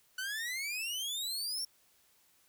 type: exponential sweep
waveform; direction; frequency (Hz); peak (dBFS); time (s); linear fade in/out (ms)
sawtooth; up; 1480 to 5588; -32; 0.18-1.65; 5
effects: white hiss -68 dBFS RMS until 2.48 s